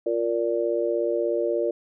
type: chord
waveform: sine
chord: Bb major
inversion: second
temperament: just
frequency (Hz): 349.6 / 466.2 / 582.7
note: F4 / Bb4 / D5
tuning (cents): +2 / 0 / -14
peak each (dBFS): -26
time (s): 0.06-1.71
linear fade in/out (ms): 5
effects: none